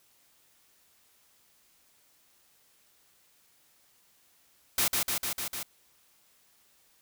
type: noise with echo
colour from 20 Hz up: white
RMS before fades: -26 dBFS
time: 4.78-4.88 s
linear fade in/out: 2 ms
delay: 150 ms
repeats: 5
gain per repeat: -2 dB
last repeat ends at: 5.63 s
effects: white hiss -65 dBFS RMS until 7.01 s